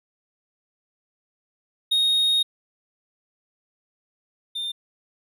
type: tone pair in turn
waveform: triangle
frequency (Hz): 3729 / 3608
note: A#7 / A7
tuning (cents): 0 / +43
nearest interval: minor second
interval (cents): 57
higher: first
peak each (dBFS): -16 / -25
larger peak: first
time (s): 1.91-2.43 / 4.55-4.72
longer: first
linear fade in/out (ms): 10
effects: none